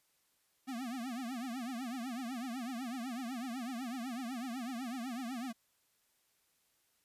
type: tone with vibrato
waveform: square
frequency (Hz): 246.9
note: B3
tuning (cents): 0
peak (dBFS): -39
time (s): 0.67-5.53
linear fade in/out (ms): 20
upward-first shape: triangle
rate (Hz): 8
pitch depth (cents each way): 190
effects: white hiss -75 dBFS RMS until 7.04 s + resampled to 32000 Hz